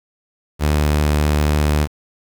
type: tone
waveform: sawtooth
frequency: 74.7 Hz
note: D2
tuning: 30 cents sharp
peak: -10 dBFS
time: 0.59-1.88 s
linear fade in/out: 50 ms
effects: 7-bit